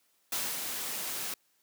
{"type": "noise with ADSR envelope", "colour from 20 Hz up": "white", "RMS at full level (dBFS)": -32, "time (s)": [0.32, 1.34], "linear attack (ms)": 4, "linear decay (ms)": 250, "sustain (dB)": -4, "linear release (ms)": 4, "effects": ["white hiss -71 dBFS RMS until 1.62 s", "high-pass 150 Hz 12 dB/octave"]}